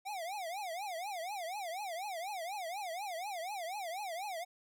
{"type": "tone with vibrato", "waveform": "square", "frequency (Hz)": 740, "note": "F#5", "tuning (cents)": 0, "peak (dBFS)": -39, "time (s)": [0.05, 4.45], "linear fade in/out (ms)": 20, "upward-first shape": "triangle", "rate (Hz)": 4.1, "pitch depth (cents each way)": 270, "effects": []}